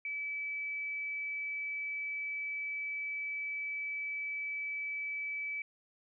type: tone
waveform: sine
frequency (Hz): 2300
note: D7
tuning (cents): -37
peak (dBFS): -35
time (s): 0.05-5.62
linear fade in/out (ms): 2
effects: none